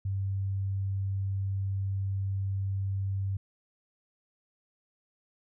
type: tone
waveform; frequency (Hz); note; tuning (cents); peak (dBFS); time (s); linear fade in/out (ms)
sine; 97.4; G2; -11; -28; 0.05-3.37; 5
effects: none